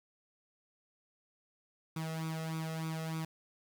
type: tone with flanger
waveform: sawtooth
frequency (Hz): 160.6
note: E3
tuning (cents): -45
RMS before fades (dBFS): -38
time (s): 1.96-3.25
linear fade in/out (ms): 5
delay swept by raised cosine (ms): 0.82 to 1.56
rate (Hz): 3.3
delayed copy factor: +0.7
effects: 10-bit